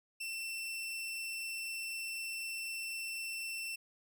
sawtooth tone, 2688 Hz, E7, 33 cents sharp, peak -35 dBFS, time 0.2-3.76 s, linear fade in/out 10 ms, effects none

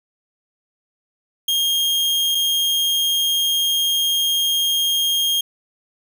40% pulse tone pair in turn, 3232 / 3232 Hz, G#7 / G#7, -48 / -48 cents, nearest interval unison, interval 0 cents, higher neither, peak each -16 / -16 dBFS, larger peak neither, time 1.48-2.35 / 2.35-5.41 s, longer second, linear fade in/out 5 ms, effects none

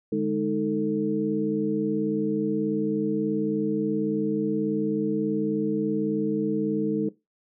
sine tone cluster, 150 / 208.5 / 312 / 445.4 Hz, D3 / G#3 / D#4 / A4, +37 / +7 / +5 / +21 cents, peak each -35 / -27 / -27 / -27 dBFS, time 0.12-7.09 s, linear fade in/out 5 ms, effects noise-tail reverb RT60 0.2 s tail -18 dB re dry

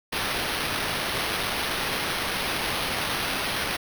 blue noise with sample-and-hold, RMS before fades -28 dBFS, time 0.12-3.77 s, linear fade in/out 10 ms, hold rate 7350 Hz, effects none

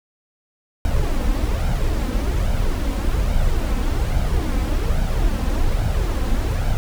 brown noise with flanger, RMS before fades -19 dBFS, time 0.85-6.77 s, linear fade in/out 0 ms, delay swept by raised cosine 1.3 to 3.9 ms, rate 1.2 Hz, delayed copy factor +0.55, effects none

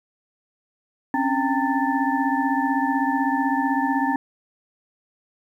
sine tone cluster, 266.4 / 282.3 / 795 / 912 / 1760 Hz, C4 / C#4 / G5 / A#5 / A6, +31 / +32 / +24 / -38 / 0 cents, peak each -24 / -26 / -27 / -24 / -29 dBFS, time 1.14-4.16 s, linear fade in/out 2 ms, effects 9-bit

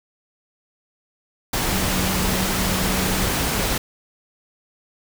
sine tone in noise, 188 Hz, F#3, 28 cents sharp, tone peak -25 dBFS, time 1.71-3.29 s, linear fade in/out 5 ms, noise pink, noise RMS -22 dBFS, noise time 1.53-3.78 s, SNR -6 dB, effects none

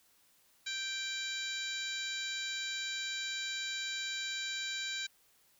harmonic tone, 784 Hz, G5, in tune, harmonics 2 / 3 / 4 / 5 / 6 / 7 / 8 / 9, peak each -42 / -43 / -47 / -39 / -49 / -52 / -53 / -46 dBFS, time 0.66-5.07 s, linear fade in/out 10 ms, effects white hiss -68 dBFS RMS until 5.59 s

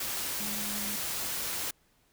sine tone in noise, 207.7 Hz, G#3, in tune, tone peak -40 dBFS, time 0.4-0.96 s, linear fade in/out 5 ms, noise white, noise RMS -34 dBFS, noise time 0-1.71 s, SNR -9 dB, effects pink hiss -68 dBFS RMS until 2.12 s

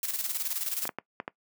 blue noise with tremolo, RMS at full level -30 dBFS, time 0.03-0.88 s, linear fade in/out 2 ms, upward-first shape square, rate 19 Hz, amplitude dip 60%
clicks, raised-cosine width 0.5 ms, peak -18 dBFS, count 5, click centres 0.854 / 0.892 / 0.986 / 1.201 / 1.279 s
effects noise-tail reverb RT60 0.1 s tail -21 dB re dry + high-pass 200 Hz 12 dB/octave

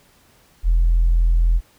sine tone, 41.95 Hz, E1, 31 cents sharp, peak -11 dBFS, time 0.63-1.61 s, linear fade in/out 50 ms, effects tanh soft clip ceiling -9 dBFS + pink hiss -55 dBFS RMS until 1.78 s

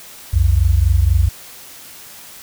sine tone pair together, 63.01 / 87.1 Hz, B1 / F2, +35 / -4 cents, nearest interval tritone, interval 561 cents, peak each -13 dBFS, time 0.33-1.29 s, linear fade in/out 10 ms, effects white hiss -38 dBFS RMS until 2.42 s

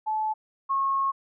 sine tone pair in turn, 866 / 1089 Hz, A5 / C#6, -28 / -31 cents, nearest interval major third, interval 397 cents, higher second, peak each -24 / -22 dBFS, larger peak second, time 0.06-0.34 / 0.69-1.12 s, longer second, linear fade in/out 20 ms, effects none

